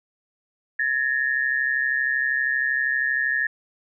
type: tone pair together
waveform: sine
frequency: 1697.3 / 1830 Hz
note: G#6 / A#6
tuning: +37 / -32 cents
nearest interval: minor second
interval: 131 cents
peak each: -23 dBFS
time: 0.79-3.47 s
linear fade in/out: 5 ms
effects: none